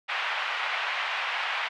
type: band-pass noise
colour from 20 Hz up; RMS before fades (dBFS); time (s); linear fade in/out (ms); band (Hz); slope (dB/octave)
white; -30; 0.08-1.69; 20; 740 to 2800; 24
effects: none